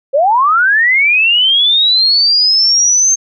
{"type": "linear sweep", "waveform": "sine", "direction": "up", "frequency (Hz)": [516, 6370], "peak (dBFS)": -7, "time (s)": [0.13, 3.16], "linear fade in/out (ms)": 20, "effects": []}